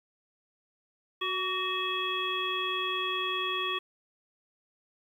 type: harmonic tone with a mistuned harmonic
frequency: 370 Hz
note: F#4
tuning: in tune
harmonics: 1 / 3 / 5 / 7 / 9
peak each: -37 / -33 / -39 / -36 / -33 dBFS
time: 1.21-3.79 s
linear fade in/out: 10 ms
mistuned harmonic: 3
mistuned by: +38 cents
effects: 10-bit